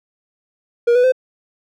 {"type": "tone with pitch steps", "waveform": "triangle", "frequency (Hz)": [474.4, 494, 514.4], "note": ["A#4", "B4", "C5"], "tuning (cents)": [30, 0, -30], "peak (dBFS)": -8, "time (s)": [0.87, 1.122], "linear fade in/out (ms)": 10, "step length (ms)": 84, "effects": []}